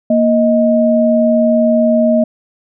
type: tone pair together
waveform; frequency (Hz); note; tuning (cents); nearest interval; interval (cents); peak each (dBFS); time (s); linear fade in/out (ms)
sine; 233.9 / 626.6; A#3 / D#5; +6 / +12; octave + perfect fourth; 1706; -11; 0.1-2.24; 5
effects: none